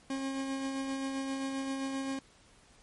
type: tone with tremolo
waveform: 40% pulse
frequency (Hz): 270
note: C#4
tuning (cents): -45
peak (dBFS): -31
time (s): 0.1-2.19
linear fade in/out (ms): 2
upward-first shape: sine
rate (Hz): 7.6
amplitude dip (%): 30
effects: pink hiss -61 dBFS RMS until 2.82 s + MP3 48 kbps